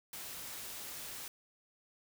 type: noise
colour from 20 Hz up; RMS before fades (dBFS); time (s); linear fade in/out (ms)
white; -45; 0.13-1.28; 2
effects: none